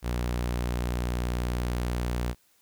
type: tone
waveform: sawtooth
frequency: 60.4 Hz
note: B1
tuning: 38 cents flat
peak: -23 dBFS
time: 0.02-2.35 s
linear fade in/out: 50 ms
effects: white hiss -65 dBFS RMS until 2.61 s